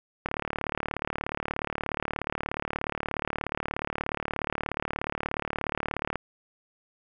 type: click train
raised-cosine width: 0.5 ms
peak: -14 dBFS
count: 218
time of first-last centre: 0.26-6.157 s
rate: 36.8 Hz
effects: none